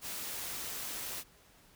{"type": "noise with amplitude modulation", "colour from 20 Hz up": "white", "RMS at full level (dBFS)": -39, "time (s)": [0.01, 1.24], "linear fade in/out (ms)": 50, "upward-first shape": "sine", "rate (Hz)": 194, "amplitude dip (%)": 25, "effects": ["pink hiss -62 dBFS RMS until 1.75 s"]}